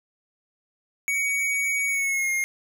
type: tone with pitch glide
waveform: square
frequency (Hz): 2248 to 2134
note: C#7 to C7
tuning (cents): +24 to +34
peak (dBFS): -23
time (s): 1.08-2.44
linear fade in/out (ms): 0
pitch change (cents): -90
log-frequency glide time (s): 1.87-2.31
effects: none